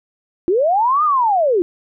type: linear two-way sweep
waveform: sine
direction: up then down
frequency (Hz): 328.3 to 1255 to 328.3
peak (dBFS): -12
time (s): 0.48-1.62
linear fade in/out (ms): 0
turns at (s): 1.04
effects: none